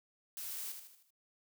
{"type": "noise with echo", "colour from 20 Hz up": "blue", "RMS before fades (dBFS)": -43, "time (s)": [0.37, 0.72], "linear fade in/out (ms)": 2, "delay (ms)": 77, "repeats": 5, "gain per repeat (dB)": -6, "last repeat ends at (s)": 1.105, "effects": []}